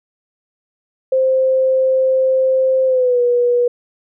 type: tone with pitch glide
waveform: sine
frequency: 523.3 to 485.4 Hz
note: C5 to B4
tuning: 0 to -30 cents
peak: -11 dBFS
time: 1.12-3.68 s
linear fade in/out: 5 ms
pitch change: -130 cents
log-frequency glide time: 2.86-3.21 s
effects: none